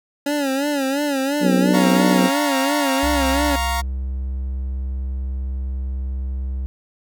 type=tone with vibrato; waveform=25% pulse; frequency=279.7 Hz; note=C#4; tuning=16 cents sharp; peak=-15 dBFS; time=0.26-3.56 s; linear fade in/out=5 ms; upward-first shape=sine; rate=2.9 Hz; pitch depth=96 cents each way
type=harmonic tone; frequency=61.74 Hz; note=B1; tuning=in tune; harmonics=3 / 4 / 5 / 6 / 7 / 8 / 9; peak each=-17 / -20 / -24 / -27 / -29 / -29 / -31 dBFS; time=1.4-2.3 s; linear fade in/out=50 ms
type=chord; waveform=sawtooth; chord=Bb minor; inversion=second; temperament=equal; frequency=698.5 / 932.3 / 1108.7 Hz; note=F5 / Bb5 / Db6; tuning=0 / 0 / 0 cents; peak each=-22 / -20 / -25 dBFS; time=1.73-3.82 s; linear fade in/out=20 ms
type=tone; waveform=triangle; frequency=65.41 Hz; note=C2; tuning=in tune; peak=-20 dBFS; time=3.03-6.66 s; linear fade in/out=0 ms
effects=none